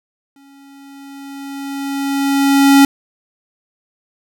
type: tone with exponential growth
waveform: square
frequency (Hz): 277.2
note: C#4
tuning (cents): 0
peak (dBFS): -5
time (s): 0.36-2.85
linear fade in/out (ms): 2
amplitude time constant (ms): 540
effects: none